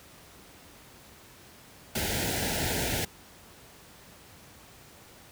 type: band-stop noise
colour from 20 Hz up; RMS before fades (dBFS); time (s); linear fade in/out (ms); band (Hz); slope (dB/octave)
pink; -29; 1.95-3.05; 5; 930 to 1400; 96
effects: pink hiss -52 dBFS RMS until 5.31 s + high-pass 60 Hz 12 dB/octave